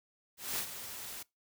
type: noise with ADSR envelope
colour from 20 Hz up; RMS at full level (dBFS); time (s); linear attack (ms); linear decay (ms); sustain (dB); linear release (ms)
white; -34; 0.37-1.23; 210; 77; -10; 7
effects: noise-tail reverb RT60 0.2 s tail -23 dB re dry